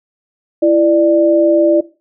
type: tone pair together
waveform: sine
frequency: 334.3 / 593.4 Hz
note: E4 / D5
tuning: +24 / +18 cents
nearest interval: minor seventh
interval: 994 cents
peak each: -10 dBFS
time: 0.62-1.81 s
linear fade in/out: 10 ms
effects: noise-tail reverb RT60 0.3 s tail -17 dB re dry